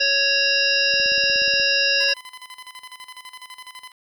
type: harmonic tone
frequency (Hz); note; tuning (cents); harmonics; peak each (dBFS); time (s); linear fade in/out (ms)
554.4; C#5; 0; 1 / 3 / 5 / 7 / 9 / 10; -28 / -23 / -21 / -28 / -22 / -25; 0-2.14; 10
type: click train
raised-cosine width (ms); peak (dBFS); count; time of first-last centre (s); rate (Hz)
2; -27; 12; 0.94-1.599; 16.7
type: tone with tremolo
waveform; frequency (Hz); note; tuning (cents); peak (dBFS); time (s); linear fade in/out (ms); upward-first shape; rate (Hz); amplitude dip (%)
15% pulse; 1013; B5; +44; -29; 2-3.92; 5; square; 12; 75
effects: none